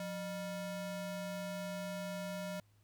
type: ring-modulated tone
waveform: square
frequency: 393.8 Hz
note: G4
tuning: 8 cents sharp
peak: -37 dBFS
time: 0-2.6 s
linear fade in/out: 2 ms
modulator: 214 Hz
effects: added 104 Hz sine -66 dBFS peak until 2.83 s + pink hiss -75 dBFS RMS until 2.83 s